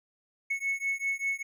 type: beating tone pair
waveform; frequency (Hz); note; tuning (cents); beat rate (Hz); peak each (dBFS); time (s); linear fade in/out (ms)
triangle; 2200 / 2205.1; C#7 / C#7; -14 / -10; 5.1; -30; 0.5-1.43; 10
effects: none

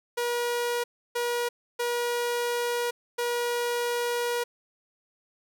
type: tone bursts at uneven times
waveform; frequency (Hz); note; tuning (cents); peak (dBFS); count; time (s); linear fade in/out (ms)
sawtooth; 480; B4; -49; -22; 4; 0.17-0.84 / 1.15-1.49 / 1.79-2.91 / 3.18-4.44; 10
effects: none

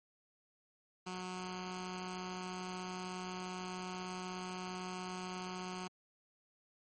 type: tone with notch filter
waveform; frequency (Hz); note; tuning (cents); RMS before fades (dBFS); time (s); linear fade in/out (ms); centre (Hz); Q
10% pulse; 183.2; F#3; -17; -43; 1.06-5.88; 10; 530; 1.5
effects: MP3 32 kbps

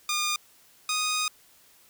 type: tone pair in turn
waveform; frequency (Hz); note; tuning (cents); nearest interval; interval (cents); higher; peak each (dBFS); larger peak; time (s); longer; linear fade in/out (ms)
10% pulse; 1214 / 1243.1; D#6 / D#6; -43 / -2; unison; 41; second; -17; neither; 0.09-0.36 / 0.89-1.28; second; 2
effects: white hiss -58 dBFS RMS until 1.89 s

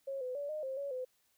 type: tone with pitch steps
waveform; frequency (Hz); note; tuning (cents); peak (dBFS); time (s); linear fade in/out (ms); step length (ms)
sine; 545 / 505 / 573 / 613 / 530 / 562 / 509; C#5 / B4 / D5 / D#5 / C5 / C#5 / C5; -29 / +39 / -43 / -26 / +22 / +24 / -48; -36; 0.07-1.05; 10; 140
effects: white hiss -74 dBFS RMS until 1.37 s

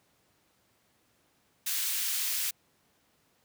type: high-pass noise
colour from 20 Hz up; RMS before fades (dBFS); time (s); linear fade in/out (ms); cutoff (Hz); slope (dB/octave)
white; -31; 1.66-2.51; 10; 2000; 12
effects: pink hiss -69 dBFS RMS until 3.44 s + high-pass 100 Hz 12 dB/octave

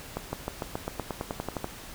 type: accelerating click train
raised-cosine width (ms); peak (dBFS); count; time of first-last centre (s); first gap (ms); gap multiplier
1; -16; 14; 0.17-1.644; 160; 0.94
effects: pink hiss -44 dBFS RMS until 1.94 s

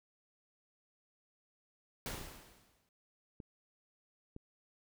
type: noise with exponential decay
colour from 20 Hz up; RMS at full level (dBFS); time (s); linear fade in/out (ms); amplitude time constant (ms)
pink; -40; 2.06-2.89; 1; 180
type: clicks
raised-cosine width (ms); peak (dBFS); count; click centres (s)
3; -34; 3; 2.213 / 3.402 / 4.364
effects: none

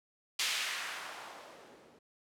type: noise with low-pass filter sweep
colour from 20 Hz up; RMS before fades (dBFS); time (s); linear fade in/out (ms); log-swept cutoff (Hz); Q
violet; -40; 0.39-1.99; 5; 3400 to 290; 1.1
effects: none

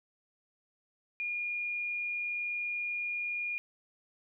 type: tone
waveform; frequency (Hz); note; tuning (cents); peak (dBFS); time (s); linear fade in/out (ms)
sine; 2427; D#7; -44; -32; 1.2-3.58; 0
effects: none

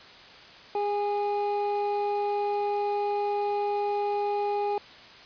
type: tone pair together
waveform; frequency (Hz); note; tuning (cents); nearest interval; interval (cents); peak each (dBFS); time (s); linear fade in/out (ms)
triangle; 409.1 / 822.7; G#4 / G#5; -26 / -17; octave; 1209; -26; 0.75-4.78; 2
effects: white hiss -48 dBFS RMS until 5.25 s + resampled to 11025 Hz

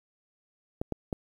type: clicks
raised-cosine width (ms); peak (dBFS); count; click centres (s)
2; -17; 3; 0.815 / 0.923 / 1.128
effects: 9-bit

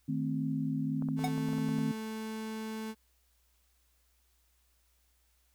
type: chord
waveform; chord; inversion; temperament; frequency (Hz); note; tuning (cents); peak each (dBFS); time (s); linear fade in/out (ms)
sine; A diminished; second; equal; 155.56 / 220 / 261.6; Eb3 / A3 / C4; 0 / 0 / 0; -34 / -37 / -33; 0.08-1.92; 10
type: clicks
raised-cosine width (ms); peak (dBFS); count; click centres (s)
1; -32; 11; 1.023 / 1.087 / 1.192 / 1.239 / 1.281 / 1.379 / 1.487 / 1.532 / 1.583 / 1.688 / 1.786
type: tone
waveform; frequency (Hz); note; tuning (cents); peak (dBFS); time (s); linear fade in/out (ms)
35% pulse; 219.5; A3; -4; -35; 1.16-2.95; 50
type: tone with exponential decay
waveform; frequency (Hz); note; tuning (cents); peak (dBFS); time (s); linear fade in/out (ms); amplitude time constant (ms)
square; 740; F#5; 0; -28; 1.24-1.34; 2; 20
effects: added 60 Hz sine -70 dBFS peak until 5.54 s + white hiss -73 dBFS RMS until 5.54 s

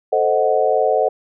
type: chord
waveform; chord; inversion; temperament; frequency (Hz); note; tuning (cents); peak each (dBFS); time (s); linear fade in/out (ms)
sine; A diminished seventh; none; equal; 440 / 523.3 / 622.3 / 740; A4 / C5 / Eb5 / Gb5; 0 / 0 / 0 / 0; -19; 0.12-1.09; 10
effects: none

